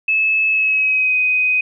sine tone with pitch glide, 2600 to 2506 Hz, E7 to D#7, -24 to +12 cents, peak -13 dBFS, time 0.08-1.61 s, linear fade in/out 5 ms, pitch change -64 cents, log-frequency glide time 0.49-1.17 s, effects none

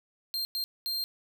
45% pulse tone bursts at uneven times, 4186 Hz, C8, in tune, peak -29 dBFS, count 3, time 0.34-0.45 / 0.55-0.64 / 0.86-1.04 s, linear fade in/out 0 ms, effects 11-bit

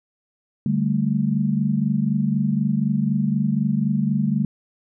sine chord, D suspended fourth, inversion none, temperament equal, 146.83 / 196 / 220 Hz, D3 / G3 / A3, 0 / 0 / 0 cents, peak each -23 / -22 / -22 dBFS, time 0.66-4.45 s, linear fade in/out 2 ms, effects none

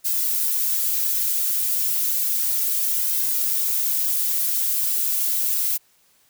violet noise with flanger, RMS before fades -22 dBFS, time 0.04-5.78 s, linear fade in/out 20 ms, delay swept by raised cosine 1.9 to 5.9 ms, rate 0.32 Hz, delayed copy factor +0.9, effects white hiss -60 dBFS RMS until 6.29 s

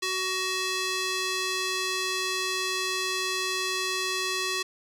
square tone with band-pass filter, 374.5 Hz, F#4, 21 cents sharp, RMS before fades -29 dBFS, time 0.02-4.63 s, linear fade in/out 10 ms, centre 4300 Hz, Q 0.85, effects none

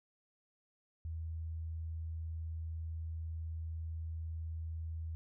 sine tone, 81 Hz, E2, 30 cents flat, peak -38 dBFS, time 1.05-5.15 s, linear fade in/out 0 ms, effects none

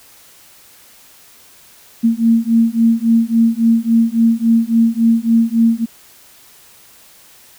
sine beating tone pair, 227.1 / 230.7 Hz, A#3 / A#3, -45 / -18 cents, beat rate 3.6 Hz, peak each -13 dBFS, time 2.03-5.86 s, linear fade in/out 20 ms, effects white hiss -45 dBFS RMS until 7.58 s

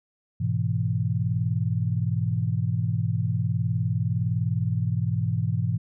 sine chord, E major, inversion first, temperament equal, 103.83 / 123.47 / 164.81 Hz, G#2 / B2 / E3, 0 / 0 / 0 cents, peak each -26 / -26 / -28 dBFS, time 0.4-5.78 s, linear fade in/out 10 ms, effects none

